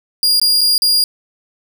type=tone with dropouts; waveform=40% pulse; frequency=4831 Hz; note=D8; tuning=48 cents sharp; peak=-9 dBFS; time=0.23-1.04 s; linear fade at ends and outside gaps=1 ms; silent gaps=0.398-0.415 / 0.609-0.613 / 0.78-0.82 s; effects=none